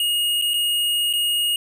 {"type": "tone with dropouts", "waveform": "square", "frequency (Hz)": 2867, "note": "F7", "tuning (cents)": 45, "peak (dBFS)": -19, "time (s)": [0, 1.56], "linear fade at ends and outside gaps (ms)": 2, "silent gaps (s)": [[0.415, 0.421], [0.536, 0.54], [1.129, 1.135]], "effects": []}